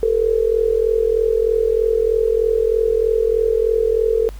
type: tone with amplitude modulation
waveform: sine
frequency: 448.9 Hz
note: A4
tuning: 35 cents sharp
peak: -10 dBFS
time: 0.03-4.29 s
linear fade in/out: 0 ms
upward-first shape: sine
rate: 43.2 Hz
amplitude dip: 85%
effects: added 50 Hz sine -30 dBFS peak until 4.39 s + pink hiss -47 dBFS RMS until 4.39 s